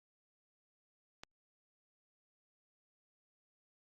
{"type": "click", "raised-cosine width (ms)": 0.2, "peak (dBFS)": -29, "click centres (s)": 1.235, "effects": ["Opus 48 kbps"]}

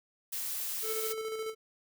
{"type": "noise", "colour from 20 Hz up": "blue", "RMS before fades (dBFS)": -36, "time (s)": [0.32, 1.13], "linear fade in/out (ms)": 10}
{"type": "tone with tremolo", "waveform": "square", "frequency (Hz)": 440.3, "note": "A4", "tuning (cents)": 1, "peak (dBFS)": -34, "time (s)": [0.82, 1.55], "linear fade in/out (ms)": 50, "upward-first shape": "square", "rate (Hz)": 14, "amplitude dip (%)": 35}
{"effects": []}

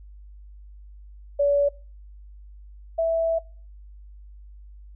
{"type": "tone pair in turn", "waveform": "sine", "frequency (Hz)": [571, 657.8], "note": ["D5", "E5"], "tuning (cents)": [-49, -4], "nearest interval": "major second", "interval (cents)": 245, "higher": "second", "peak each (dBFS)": [-17, -19], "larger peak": "first", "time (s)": [[1.39, 1.69], [2.98, 3.39]], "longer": "second", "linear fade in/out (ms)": 10, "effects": ["noise-tail reverb RT60 0.4 s tail -24 dB re dry", "added 50 Hz sine -42 dBFS peak until 4.95 s"]}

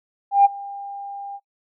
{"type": "tone with ADSR envelope", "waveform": "sine", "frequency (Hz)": 800, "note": "G5", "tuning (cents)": 35, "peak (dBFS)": -7, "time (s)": [0.31, 1.4], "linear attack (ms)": 140, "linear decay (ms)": 22, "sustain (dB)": -23, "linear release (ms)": 49, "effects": ["noise-tail reverb RT60 0.1 s tail -26 dB re dry", "tanh soft clip ceiling -3 dBFS"]}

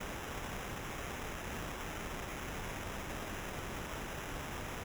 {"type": "noise with sample-and-hold", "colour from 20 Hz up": "pink", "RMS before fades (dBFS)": -42, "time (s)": [0, 4.84], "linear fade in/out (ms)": 10, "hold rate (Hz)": 4410, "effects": []}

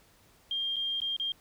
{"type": "tone with dropouts", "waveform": "sine", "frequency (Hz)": 3203, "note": "G7", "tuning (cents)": 37, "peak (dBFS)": -29, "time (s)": [0.51, 1.32], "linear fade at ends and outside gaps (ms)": 2, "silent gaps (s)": [[0.76, 0.765], [1.003, 1.017], [1.165, 1.198]], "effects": ["pink hiss -62 dBFS RMS until 1.4 s"]}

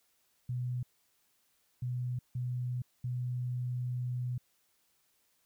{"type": "tone bursts at uneven times", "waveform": "sine", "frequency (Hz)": 124.2, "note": "B2", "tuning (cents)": 10, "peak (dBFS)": -32, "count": 4, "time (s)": [[0.49, 0.83], [1.82, 2.19], [2.35, 2.82], [3.04, 4.38]], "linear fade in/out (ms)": 5, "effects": ["white hiss -73 dBFS RMS until 5.45 s"]}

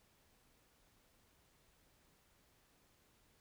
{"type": "silence", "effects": ["pink hiss -72 dBFS RMS until 3.4 s"]}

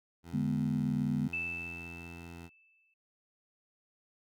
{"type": "tone", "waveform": "15% pulse", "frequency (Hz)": 85, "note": "F2", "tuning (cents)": -46, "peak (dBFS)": -39, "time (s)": [0.23, 2.5], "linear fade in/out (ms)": 50}
{"type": "chord", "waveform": "sine", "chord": "G# diminished", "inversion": "second", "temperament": "equal", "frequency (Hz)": [146.83, 207.7, 246.9], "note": ["D3", "G#3", "B3"], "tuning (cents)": [0, 0, 0], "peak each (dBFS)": -33, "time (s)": [0.33, 1.28], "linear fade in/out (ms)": 10}
{"type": "tone with exponential decay", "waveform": "sine", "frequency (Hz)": 2637, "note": "E7", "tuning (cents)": 0, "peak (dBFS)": -31, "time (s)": [1.33, 2.94], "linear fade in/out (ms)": 5, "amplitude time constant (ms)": 350}
{"effects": []}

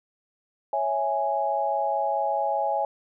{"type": "chord", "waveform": "sine", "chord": "C# minor", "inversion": "none", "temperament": "equal", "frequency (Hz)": [554.4, 659.3, 830.6], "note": ["C#5", "E5", "G#5"], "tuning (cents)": [0, 0, 0], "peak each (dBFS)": [-29, -28, -25], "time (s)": [0.73, 2.85], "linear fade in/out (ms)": 2, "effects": []}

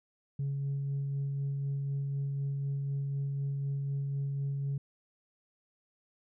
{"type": "tone with tremolo", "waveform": "sine", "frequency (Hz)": 139.2, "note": "C#3", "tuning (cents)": 8, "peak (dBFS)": -28, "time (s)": [0.39, 4.78], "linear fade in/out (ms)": 5, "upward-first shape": "sine", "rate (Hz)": 4, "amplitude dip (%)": 25, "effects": ["tanh soft clip ceiling -28 dBFS"]}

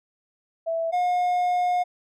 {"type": "tone pair in turn", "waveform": ["sine", "triangle"], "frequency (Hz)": [659.3, 717.4], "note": ["E5", "F5"], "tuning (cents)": [0, 46], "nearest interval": "minor second", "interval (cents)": 146, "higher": "second", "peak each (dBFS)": [-23, -18], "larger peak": "second", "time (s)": [[0.66, 0.92], [0.92, 1.84]], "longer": "second", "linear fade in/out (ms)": 20, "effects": []}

